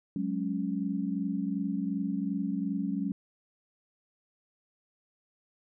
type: chord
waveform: sine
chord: F# suspended second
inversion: none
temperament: equal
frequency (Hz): 185 / 207.7 / 277.2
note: F#3 / G#3 / C#4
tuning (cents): 0 / 0 / 0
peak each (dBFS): -33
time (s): 0.16-3.12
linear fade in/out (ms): 2
effects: none